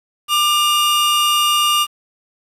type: tone pair together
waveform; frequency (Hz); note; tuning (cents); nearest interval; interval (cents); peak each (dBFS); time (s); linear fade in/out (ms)
45% pulse; 1194.2 / 2832; D6 / F7; +29 / +23; octave + minor third; 1494; -16; 0.28-1.87; 50
effects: resampled to 32000 Hz + 7-bit